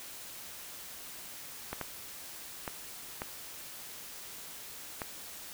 clicks, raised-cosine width 0.5 ms, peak -20 dBFS, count 5, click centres 1.73 / 1.813 / 2.678 / 3.219 / 5.018 s, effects white hiss -46 dBFS RMS until 5.53 s

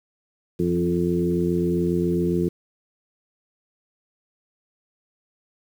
harmonic tone with a mistuned harmonic, 87.31 Hz, F2, in tune, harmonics 1 / 2 / 3 / 4 / 5, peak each -32 / -23 / -29 / -23 / -29 dBFS, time 0.59-2.49 s, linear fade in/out 10 ms, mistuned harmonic 2, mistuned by -22 cents, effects 8-bit

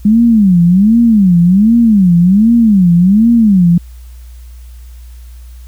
sine tone with vibrato, 200.8 Hz, G3, 42 cents sharp, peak -4 dBFS, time 0.05-3.78 s, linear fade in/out 5 ms, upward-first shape sine, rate 1.3 Hz, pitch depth 280 cents each way, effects added 60 Hz sine -29 dBFS peak until 5.67 s + white hiss -48 dBFS RMS until 5.67 s

